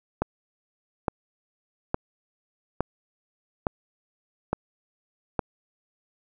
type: click train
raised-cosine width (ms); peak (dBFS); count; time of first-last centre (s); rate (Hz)
1; -9; 7; 0.22-5.392; 1.16
effects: none